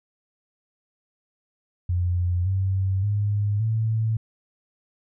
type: tone with pitch steps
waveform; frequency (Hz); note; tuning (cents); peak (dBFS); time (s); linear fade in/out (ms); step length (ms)
sine; 88.7 / 95.62 / 103.07 / 111.11; F2 / G2 / G#2 / A2; +27 / -43 / -13 / +17; -20; 1.89-4.17; 5; 570
effects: none